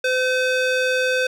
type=tone with band-pass filter; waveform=square; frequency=511 Hz; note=C5; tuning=41 cents flat; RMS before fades=-20 dBFS; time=0.04-1.27 s; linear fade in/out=5 ms; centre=2000 Hz; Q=0.66; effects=none